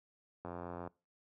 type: click train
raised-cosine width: 1 ms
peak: -29 dBFS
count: 38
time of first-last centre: 0.45-0.874 s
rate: 87.2 Hz
effects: noise-tail reverb RT60 0.3 s tail -23 dB re dry + high-pass 80 Hz 12 dB/octave